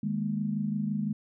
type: chord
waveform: sine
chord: D# suspended fourth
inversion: none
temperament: just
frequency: 155.56 / 207.4 / 233.3 Hz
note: D#3 / G#3 / A#3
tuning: 0 / -2 / +2 cents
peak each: -34 / -29 / -35 dBFS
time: 0.03-1.13 s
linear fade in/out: 5 ms
effects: none